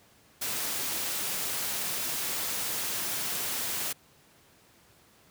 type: noise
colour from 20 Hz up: white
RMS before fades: -32 dBFS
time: 0.41-3.93 s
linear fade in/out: 10 ms
effects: pink hiss -60 dBFS RMS until 5.3 s + high-pass 80 Hz 12 dB/octave